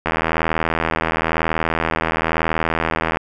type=click train; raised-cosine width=0.5 ms; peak=-3 dBFS; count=253; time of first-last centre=0.06-3.171 s; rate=81 Hz; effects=none